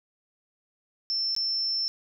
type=tone with dropouts; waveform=sine; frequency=5350 Hz; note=E8; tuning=25 cents sharp; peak=-25 dBFS; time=1.1-1.88 s; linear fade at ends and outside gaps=0 ms; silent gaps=1.35-1.364 s; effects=none